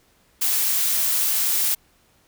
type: noise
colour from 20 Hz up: blue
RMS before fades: -21 dBFS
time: 0.41-1.75 s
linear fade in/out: 10 ms
effects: pink hiss -60 dBFS RMS until 2.27 s